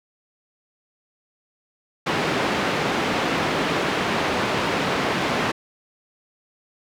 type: band-pass noise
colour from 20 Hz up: pink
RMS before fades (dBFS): -23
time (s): 2.06-5.52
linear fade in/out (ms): 10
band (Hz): 190 to 3000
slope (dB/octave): 12
effects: none